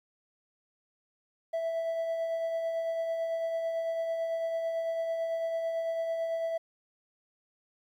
triangle tone with tremolo, 659.3 Hz, E5, in tune, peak -25 dBFS, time 1.53-6.58 s, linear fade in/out 10 ms, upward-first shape triangle, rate 9 Hz, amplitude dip 40%, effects tanh soft clip ceiling -22 dBFS + 11-bit

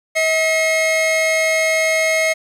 45% pulse tone pair together, 640.1 / 2153 Hz, D#5 / C7, +49 / +49 cents, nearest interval octave + major sixth, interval 2100 cents, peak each -17 dBFS, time 0.15-2.34 s, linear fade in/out 20 ms, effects low-pass 10000 Hz 12 dB/octave + 8-bit

